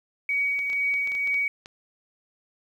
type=tone with tremolo; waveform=sine; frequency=2257 Hz; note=C#7; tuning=31 cents sharp; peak=-21 dBFS; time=0.29-1.48 s; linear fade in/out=2 ms; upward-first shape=triangle; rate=2.1 Hz; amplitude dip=40%
type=clicks; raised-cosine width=0.2 ms; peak=-24 dBFS; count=10; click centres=0.591 / 0.7 / 0.731 / 0.94 / 1.074 / 1.119 / 1.151 / 1.274 / 1.343 / 1.659 s
effects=9-bit